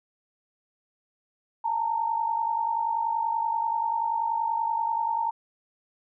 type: tone pair together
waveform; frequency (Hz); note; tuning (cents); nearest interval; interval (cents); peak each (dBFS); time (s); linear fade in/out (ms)
sine; 868 / 918.4; A5 / A#5; -24 / -26; minor second; 98; -30 / -25; 1.64-5.31; 10
effects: none